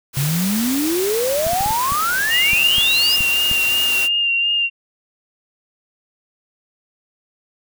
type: noise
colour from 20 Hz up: white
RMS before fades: -25 dBFS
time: 0.13-4.09 s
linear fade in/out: 50 ms
type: exponential sweep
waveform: sine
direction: up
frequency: 134.3 to 5170 Hz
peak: -17 dBFS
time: 0.17-3.16 s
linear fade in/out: 0 ms
type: clicks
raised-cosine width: 5 ms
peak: -16 dBFS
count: 10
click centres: 1.467 / 1.533 / 1.608 / 1.661 / 1.707 / 1.921 / 2.533 / 2.783 / 3.207 / 3.514 s
type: tone with vibrato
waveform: sine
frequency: 2794 Hz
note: F7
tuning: in tune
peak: -15 dBFS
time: 2.29-4.7 s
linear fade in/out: 50 ms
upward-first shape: sine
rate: 2.8 Hz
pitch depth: 26 cents each way
effects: none